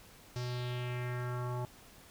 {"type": "tone with low-pass filter sweep", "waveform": "square", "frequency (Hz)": 123.47, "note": "B2", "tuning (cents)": 0, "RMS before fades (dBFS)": -37, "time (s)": [0.36, 1.65], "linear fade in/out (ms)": 0, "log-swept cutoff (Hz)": [5600, 890], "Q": 2.7, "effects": ["pink hiss -57 dBFS RMS until 2.1 s"]}